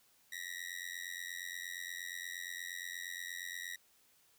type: tone with amplitude modulation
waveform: sawtooth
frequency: 1906 Hz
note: A#6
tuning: 38 cents sharp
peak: -34 dBFS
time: 0.32-3.76 s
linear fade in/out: 5 ms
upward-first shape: sine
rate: 88.5 Hz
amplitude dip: 100%
effects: white hiss -69 dBFS RMS until 4.38 s